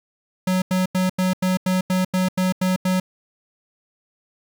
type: tone bursts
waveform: square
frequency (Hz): 185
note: F#3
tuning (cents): 0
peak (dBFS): -18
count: 11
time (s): 0.47-3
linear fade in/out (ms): 5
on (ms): 150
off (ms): 88
effects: 9-bit